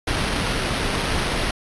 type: noise with sample-and-hold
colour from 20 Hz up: pink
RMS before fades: -23 dBFS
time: 0.07-1.51 s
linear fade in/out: 5 ms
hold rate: 7350 Hz
effects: resampled to 24000 Hz